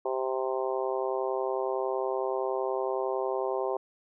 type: harmonic tone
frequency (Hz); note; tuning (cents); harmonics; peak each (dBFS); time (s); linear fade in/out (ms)
130.81; C3; 0; 3 / 4 / 5 / 6 / 7 / 8; -31 / -33 / -35 / -37 / -38 / -39; 0.05-3.77; 5
effects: none